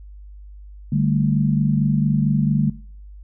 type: chord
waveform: sine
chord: D suspended fourth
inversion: none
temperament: just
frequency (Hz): 146.83 / 195.78 / 220.2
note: D3 / G3 / A3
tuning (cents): 0 / -2 / +2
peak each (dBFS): -18 / -22 / -22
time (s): 0.92-2.7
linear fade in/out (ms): 5
effects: noise-tail reverb RT60 0.5 s tail -20 dB re dry + added 50 Hz sine -37 dBFS peak until 3.23 s